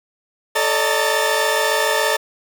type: tone cluster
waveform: sawtooth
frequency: 438.2 / 569 / 616 / 911 / 1765 Hz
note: A4 / C#5 / D#5 / A#5 / A6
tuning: -7 / +45 / -17 / -40 / +5 cents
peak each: -19 dBFS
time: 0.55-2.17 s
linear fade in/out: 10 ms
effects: none